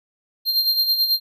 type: tone with tremolo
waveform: square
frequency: 4186 Hz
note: C8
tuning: in tune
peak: -15 dBFS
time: 0.45-1.2 s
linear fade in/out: 50 ms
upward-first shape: sine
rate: 9.2 Hz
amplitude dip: 60%
effects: none